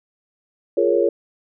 sine chord, Bb minor seventh, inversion second, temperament equal, 349.2 / 415.3 / 466.2 / 554.4 Hz, F4 / Ab4 / Bb4 / Db5, 0 / 0 / 0 / 0 cents, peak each -20 dBFS, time 0.77-1.09 s, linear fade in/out 5 ms, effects none

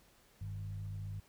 sine tone with frequency modulation, 100 Hz, G2, 35 cents sharp, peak -39 dBFS, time 0.41-1.2 s, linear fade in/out 5 ms, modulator 54.4 Hz, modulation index 0.66, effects pink hiss -66 dBFS RMS until 1.28 s

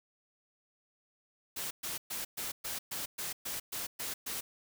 white noise bursts, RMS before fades -38 dBFS, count 11, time 1.56-4.41 s, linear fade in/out 10 ms, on 150 ms, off 120 ms, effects none

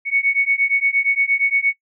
sine beating tone pair, 2217 / 2225.6 Hz, C#7 / C#7, 0 / +6 cents, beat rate 8.6 Hz, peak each -18 dBFS, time 0.05-1.74 s, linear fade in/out 50 ms, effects noise-tail reverb RT60 0.1 s tail -23 dB re dry

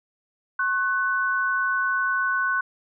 sine tone pair together, 1085.5 / 1498 Hz, C#6 / F#6, -37 / +21 cents, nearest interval tritone, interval 558 cents, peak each -26 / -22 dBFS, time 0.59-2.61 s, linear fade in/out 5 ms, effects none

